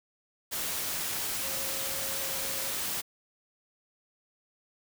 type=tone in noise; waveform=sine; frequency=542 Hz; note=C#5; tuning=39 cents flat; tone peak=-44 dBFS; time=1.42-2.72 s; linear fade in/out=20 ms; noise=white; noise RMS=-33 dBFS; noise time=0.51-3.02 s; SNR=-14 dB; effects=none